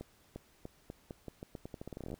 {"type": "accelerating click train", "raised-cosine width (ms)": 2, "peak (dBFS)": -29, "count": 22, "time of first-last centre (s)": [0.01, 2.141], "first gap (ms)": 350, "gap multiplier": 0.84, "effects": ["pink hiss -66 dBFS RMS until 2.19 s"]}